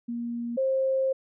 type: tone pair in turn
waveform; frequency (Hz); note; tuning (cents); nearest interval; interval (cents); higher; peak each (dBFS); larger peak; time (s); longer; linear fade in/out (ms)
sine; 236.4 / 530.7; A#3 / C5; +24 / +24; octave + major second; 1400; second; -29 / -22; second; 0.08-0.57 / 0.57-1.13; second; 10
effects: none